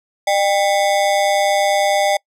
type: ring-modulated tone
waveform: square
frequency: 700 Hz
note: F5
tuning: 4 cents sharp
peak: -11 dBFS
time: 0.27-2.17 s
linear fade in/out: 5 ms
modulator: 95.5 Hz
effects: noise-tail reverb RT60 0.1 s tail -26 dB re dry + low-pass 11000 Hz 12 dB/octave